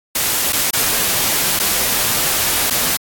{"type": "noise with dropouts", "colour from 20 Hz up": "white", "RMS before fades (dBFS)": -17, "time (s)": [0.15, 2.97], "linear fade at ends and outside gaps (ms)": 5, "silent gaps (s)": [[0.525, 0.529], [0.708, 0.732], [1.592, 1.597], [2.7, 2.706]], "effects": ["AAC 64 kbps"]}